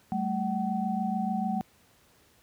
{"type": "tone cluster", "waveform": "sine", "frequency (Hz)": [192.7, 219.5, 756], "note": ["G3", "A3", "F#5"], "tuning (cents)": [-29, -4, 37], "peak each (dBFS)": -31, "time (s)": [0.12, 1.61], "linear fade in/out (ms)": 0, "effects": ["pink hiss -62 dBFS RMS until 2.42 s", "high-pass 60 Hz 12 dB/octave"]}